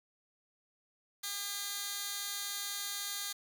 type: tone with high-pass filter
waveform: 15% pulse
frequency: 403.8 Hz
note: G#4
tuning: 49 cents flat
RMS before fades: -39 dBFS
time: 1.23-3.33 s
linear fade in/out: 10 ms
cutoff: 3500 Hz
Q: 0.71
effects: none